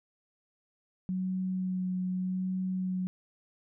sine tone with vibrato, 185 Hz, F#3, in tune, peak -29 dBFS, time 1.09-3.07 s, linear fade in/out 0 ms, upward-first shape sine, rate 0.83 Hz, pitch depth 13 cents each way, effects none

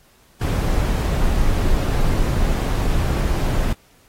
brown noise, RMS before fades -18 dBFS, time 0.41-3.73 s, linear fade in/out 5 ms, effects pink hiss -55 dBFS RMS until 4.08 s + AAC 48 kbps

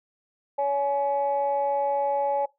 sine tone pair together, 563 / 843.5 Hz, C#5 / G#5, +27 / +27 cents, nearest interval perfect fifth, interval 700 cents, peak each -24 dBFS, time 0.58-2.46 s, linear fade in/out 10 ms, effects noise-tail reverb RT60 0.2 s tail -21 dB re dry + tanh soft clip ceiling -16 dBFS

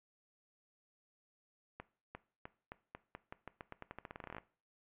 accelerating click train, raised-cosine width 0.5 ms, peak -30 dBFS, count 24, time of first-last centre 1.8-4.383 s, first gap 350 ms, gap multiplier 0.87, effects noise-tail reverb RT60 0.4 s tail -18 dB re dry + resampled to 8000 Hz

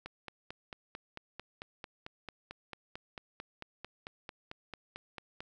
click train, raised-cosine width 0.3 ms, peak -26 dBFS, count 25, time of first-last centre 0.06-5.405 s, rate 4.49 Hz, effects none

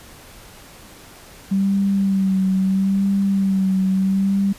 sine tone with vibrato, 193.4 Hz, G3, 23 cents flat, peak -15 dBFS, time 1.51-4.53 s, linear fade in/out 10 ms, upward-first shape sine, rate 0.76 Hz, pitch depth 36 cents each way, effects pink hiss -43 dBFS RMS until 4.58 s + resampled to 32000 Hz

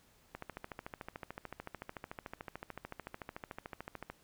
click train, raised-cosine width 0.5 ms, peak -27 dBFS, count 52, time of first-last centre 0.35-4.1 s, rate 13.6 Hz, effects pink hiss -67 dBFS RMS until 4.23 s

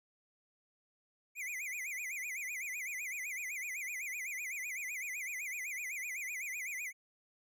square tone with vibrato, 2220 Hz, C#7, 2 cents sharp, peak -39 dBFS, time 1.35-6.93 s, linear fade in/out 50 ms, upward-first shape sine, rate 7.9 Hz, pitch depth 200 cents each way, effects none

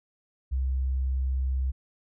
sine tone, 65.41 Hz, C2, in tune, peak -24 dBFS, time 0.51-1.72 s, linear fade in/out 20 ms, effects none

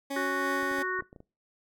20% pulse tone with tremolo, 277.2 Hz, C#4, in tune, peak -26 dBFS, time 0.1-0.83 s, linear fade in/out 10 ms, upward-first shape sine, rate 3 Hz, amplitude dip 25%
harmonic tone, 370 Hz, F#4, in tune, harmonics 1 / 3 / 4 / 5, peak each -34 / -34 / -34 / -34 dBFS, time 0.16-1.01 s, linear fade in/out 5 ms
clicks, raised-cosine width 2 ms, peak -35 dBFS, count 8, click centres 0.63 / 0.714 / 0.786 / 0.992 / 1.023 / 1.129 / 1.162 / 1.204 s
effects noise-tail reverb RT60 0.3 s tail -22 dB re dry

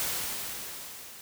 white noise with level ramp, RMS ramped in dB -30 to -47 dBFS, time 0-1.21 s, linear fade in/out 0 ms, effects none

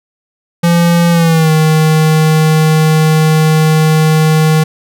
square tone with pitch glide, 170.9 to 156.72 Hz, F3 to D#3, -37 to +13 cents, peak -7 dBFS, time 0.63-4.64 s, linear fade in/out 10 ms, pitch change -150 cents, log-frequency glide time 1.11-1.51 s, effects none

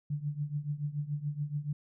sine tone with tremolo, 146.83 Hz, D3, in tune, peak -28 dBFS, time 0.1-1.73 s, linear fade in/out 5 ms, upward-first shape triangle, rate 7 Hz, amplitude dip 90%, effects none

